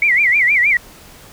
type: tone with vibrato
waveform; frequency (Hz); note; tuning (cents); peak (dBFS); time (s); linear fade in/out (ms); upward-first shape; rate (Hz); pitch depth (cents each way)
sine; 2144; C7; +42; -10; 0.02-0.77; 2; sine; 6.4; 200
effects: pink hiss -41 dBFS RMS until 1.32 s